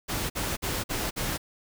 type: noise bursts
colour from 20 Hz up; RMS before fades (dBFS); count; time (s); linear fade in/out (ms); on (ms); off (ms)
pink; -30; 5; 0.08-1.38; 20; 220; 50
effects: none